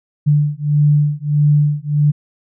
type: beating tone pair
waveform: sine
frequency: 146.83 / 148.43 Hz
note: D3 / D3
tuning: 0 / +19 cents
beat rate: 1.6 Hz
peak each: -14 dBFS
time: 0.26-2.12 s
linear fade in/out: 20 ms
effects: none